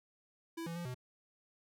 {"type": "tone with pitch steps", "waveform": "square", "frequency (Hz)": [331.2, 168, 172.7, 125.9], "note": ["E4", "E3", "F3", "B2"], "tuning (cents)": [8, 33, -19, 34], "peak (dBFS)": -40, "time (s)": [0.57, 0.946], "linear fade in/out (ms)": 10, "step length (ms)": 94, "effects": []}